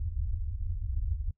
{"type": "low-pass noise", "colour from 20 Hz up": "pink", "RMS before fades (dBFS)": -32, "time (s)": [0, 1.31], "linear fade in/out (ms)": 5, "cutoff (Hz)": 100, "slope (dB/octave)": 96, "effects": ["noise-tail reverb RT60 0.1 s tail -19 dB re dry"]}